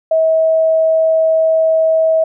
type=tone; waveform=sine; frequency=643 Hz; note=E5; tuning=43 cents flat; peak=-9 dBFS; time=0.11-2.24 s; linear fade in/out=5 ms; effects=none